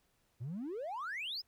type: exponential sweep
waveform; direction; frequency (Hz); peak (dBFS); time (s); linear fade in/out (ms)
triangle; up; 110 to 5340; -35; 0.4-1.42; 20
effects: tanh soft clip ceiling -34 dBFS + pink hiss -75 dBFS RMS until 1.47 s